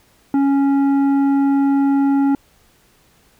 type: tone with tanh clipping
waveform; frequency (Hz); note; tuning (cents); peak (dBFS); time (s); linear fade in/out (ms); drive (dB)
triangle; 277.2; C#4; 0; -14; 0.34-2.35; 2; 13
effects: pink hiss -55 dBFS RMS until 3.39 s